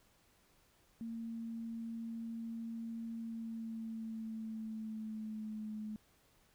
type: tone with pitch glide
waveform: sine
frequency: 228.4 to 214.3 Hz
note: A#3 to A3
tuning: -35 to -45 cents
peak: -40 dBFS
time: 1.01-5.96 s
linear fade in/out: 0 ms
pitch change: -110 cents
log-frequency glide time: 3.13-5.76 s
effects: pink hiss -70 dBFS RMS until 6.54 s